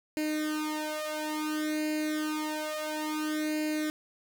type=tone with flanger; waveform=sawtooth; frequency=306.6 Hz; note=D#4; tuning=25 cents flat; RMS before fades=-32 dBFS; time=0.17-3.9 s; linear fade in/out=0 ms; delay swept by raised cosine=0.43 to 2.83 ms; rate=0.29 Hz; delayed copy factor=+0.95; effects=none